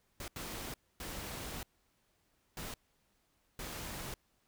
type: noise bursts at uneven times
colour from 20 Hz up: pink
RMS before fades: -43 dBFS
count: 5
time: 0.2-0.28 / 0.36-0.74 / 1-1.63 / 2.57-2.74 / 3.59-4.14 s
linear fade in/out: 2 ms
effects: pink hiss -75 dBFS RMS until 4.47 s